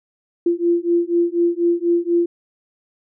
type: beating tone pair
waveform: sine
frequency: 341.8 / 345.9 Hz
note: F4 / F4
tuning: -37 / -17 cents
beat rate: 4.1 Hz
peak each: -18 dBFS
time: 0.46-2.26 s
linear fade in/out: 5 ms
effects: none